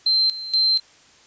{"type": "tone with tremolo", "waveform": "sine", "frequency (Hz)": 4124, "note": "C8", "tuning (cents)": -26, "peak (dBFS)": -15, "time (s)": [0.06, 0.8], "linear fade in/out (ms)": 5, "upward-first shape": "square", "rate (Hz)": 2.1, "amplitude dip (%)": 80, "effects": ["white hiss -52 dBFS RMS until 1.26 s", "resampled to 16000 Hz"]}